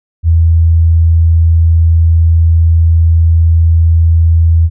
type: tone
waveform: sine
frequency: 82.41 Hz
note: E2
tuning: in tune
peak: -4 dBFS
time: 0.23-4.7 s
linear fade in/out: 50 ms
effects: none